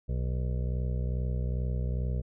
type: harmonic tone with a mistuned harmonic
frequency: 62.4 Hz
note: B1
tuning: 19 cents sharp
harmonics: 1 / 2 / 3 / 4 / 6 / 7 / 8 / 9 / 10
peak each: -29 / -33 / -40 / -51 / -50 / -47 / -47 / -57 / -52 dBFS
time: 0.08-2.22 s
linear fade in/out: 20 ms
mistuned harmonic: 10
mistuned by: -31 cents
effects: none